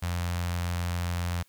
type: tone with notch filter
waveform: sawtooth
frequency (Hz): 87.31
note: F2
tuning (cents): 0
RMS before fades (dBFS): -30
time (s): 0.02-1.43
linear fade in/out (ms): 10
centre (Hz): 340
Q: 0.57
effects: white hiss -64 dBFS RMS until 1.48 s